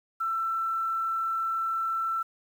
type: tone with quantisation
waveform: sine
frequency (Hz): 1337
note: E6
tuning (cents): +24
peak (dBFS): -26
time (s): 0.2-2.23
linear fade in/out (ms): 10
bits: 9
effects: none